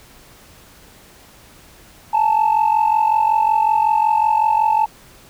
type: tone pair together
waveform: sine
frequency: 855 / 900.4 Hz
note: A5 / A5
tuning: -50 / +40 cents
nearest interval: minor second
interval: 90 cents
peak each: -14 dBFS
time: 2.13-4.86 s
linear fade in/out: 10 ms
effects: tanh soft clip ceiling -9 dBFS + pink hiss -46 dBFS RMS until 5.29 s